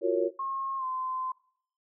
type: chord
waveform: sine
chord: Gb major seventh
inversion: third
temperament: just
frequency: 346.9 / 370 / 462.5 / 555 Hz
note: F4 / Gb4 / Bb4 / Db5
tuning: -12 / 0 / -14 / +2 cents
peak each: -29 dBFS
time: 0.01-0.31 s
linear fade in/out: 50 ms
type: tone with pitch glide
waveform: sine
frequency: 1079 to 1032.7 Hz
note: C#6 to C6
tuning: -47 to -23 cents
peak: -30 dBFS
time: 0.39-1.32 s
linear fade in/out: 5 ms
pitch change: -76 cents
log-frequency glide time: 0.77-0.85 s
effects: noise-tail reverb RT60 0.6 s tail -20 dB re dry